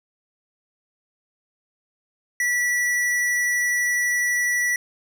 triangle tone with hard clipping, 1952 Hz, B6, 21 cents flat, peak -21 dBFS, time 2.4-4.76 s, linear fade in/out 2 ms, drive 16 dB, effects none

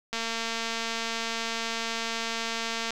click train, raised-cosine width 0.2 ms, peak -14 dBFS, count 634, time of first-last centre 0.13-2.906 s, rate 228 Hz, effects none

